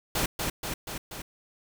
pink noise with echo, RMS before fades -27 dBFS, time 0.15-0.26 s, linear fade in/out 5 ms, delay 240 ms, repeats 4, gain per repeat -3 dB, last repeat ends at 1.22 s, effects none

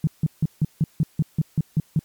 sine tone bursts, 155.56 Hz, D#3, in tune, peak -15 dBFS, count 11, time 0.04-1.992 s, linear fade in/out 2 ms, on 32 ms, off 160 ms, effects white hiss -58 dBFS RMS until 2.04 s + MP3 96 kbps

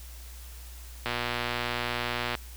click train, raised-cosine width 0.3 ms, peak -13 dBFS, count 156, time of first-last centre 1.06-2.352 s, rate 120 Hz, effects added 60 Hz sine -42 dBFS peak until 2.56 s + white hiss -50 dBFS RMS until 2.56 s

